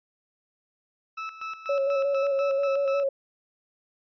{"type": "tone with tremolo", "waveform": "30% pulse", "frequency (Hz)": 1309, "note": "E6", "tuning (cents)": -13, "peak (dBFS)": -29, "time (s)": [1.17, 3.04], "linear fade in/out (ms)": 10, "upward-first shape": "square", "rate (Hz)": 4.1, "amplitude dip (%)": 70}
{"type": "tone with vibrato", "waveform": "sine", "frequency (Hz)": 554.4, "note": "C#5", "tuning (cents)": 0, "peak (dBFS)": -22, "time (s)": [1.69, 3.09], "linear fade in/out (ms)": 5, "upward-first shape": "square", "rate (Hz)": 5.6, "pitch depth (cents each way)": 25}
{"effects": ["resampled to 11025 Hz"]}